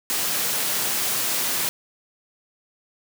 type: high-pass noise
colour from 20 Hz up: white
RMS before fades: -24 dBFS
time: 0.1-1.69 s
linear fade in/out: 0 ms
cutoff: 110 Hz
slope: 24 dB/octave
effects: none